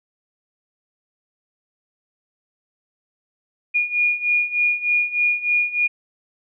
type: beating tone pair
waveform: sine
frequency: 2435 / 2438.3 Hz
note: D#7 / D#7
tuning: -38 / -36 cents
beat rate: 3.3 Hz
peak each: -22 / -19 dBFS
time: 3.74-5.88 s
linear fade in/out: 20 ms
effects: none